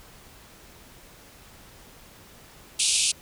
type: band-pass noise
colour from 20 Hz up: white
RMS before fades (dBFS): -23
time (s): 2.79-3.12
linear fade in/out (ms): 10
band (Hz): 2400 to 10000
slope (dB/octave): 96
effects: pink hiss -50 dBFS RMS until 3.21 s